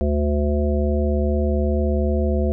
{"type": "harmonic tone with a mistuned harmonic", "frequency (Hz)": 73.42, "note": "D2", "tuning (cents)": 0, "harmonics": [1, 3, 5, 7, 9], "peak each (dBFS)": [-19, -24, -26, -27, -29], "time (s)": [0.01, 2.52], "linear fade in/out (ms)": 0, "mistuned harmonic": 3, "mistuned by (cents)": -20, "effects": []}